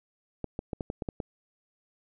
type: clicks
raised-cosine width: 2 ms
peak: -19 dBFS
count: 8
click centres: 0.443 / 0.591 / 0.732 / 0.808 / 0.901 / 1.022 / 1.088 / 1.202 s
effects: none